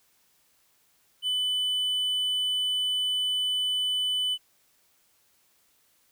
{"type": "tone", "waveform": "triangle", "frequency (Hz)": 3000, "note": "F#7", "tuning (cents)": 23, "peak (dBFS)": -23, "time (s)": [1.22, 4.38], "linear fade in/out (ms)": 50, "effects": ["white hiss -66 dBFS RMS until 6.11 s"]}